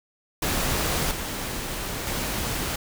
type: noise with level steps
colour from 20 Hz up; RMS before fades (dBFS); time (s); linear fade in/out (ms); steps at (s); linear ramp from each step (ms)
pink; -25 / -31 / -28; 0.42-2.76; 5; 1.11 / 2.07; 2
effects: none